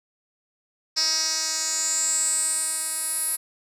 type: tone with band-pass filter sweep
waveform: 10% pulse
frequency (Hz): 316.8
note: D#4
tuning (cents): +31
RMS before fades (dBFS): -25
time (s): 0.96-3.37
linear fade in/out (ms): 20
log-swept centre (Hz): 5400 to 11000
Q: 8.2
effects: none